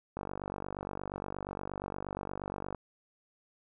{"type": "click train", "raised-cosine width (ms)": 1, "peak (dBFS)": -23, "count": 126, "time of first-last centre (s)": [0.17, 2.747], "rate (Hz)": 48.5, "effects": []}